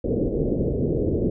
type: low-pass noise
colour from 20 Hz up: white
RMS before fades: -23 dBFS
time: 0.04-1.3 s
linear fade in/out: 5 ms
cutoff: 500 Hz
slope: 48 dB/octave
effects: none